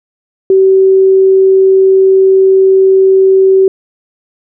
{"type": "tone", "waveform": "sine", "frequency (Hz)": 382.6, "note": "G4", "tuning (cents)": -42, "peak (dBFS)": -3, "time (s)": [0.5, 3.68], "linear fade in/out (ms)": 2, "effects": []}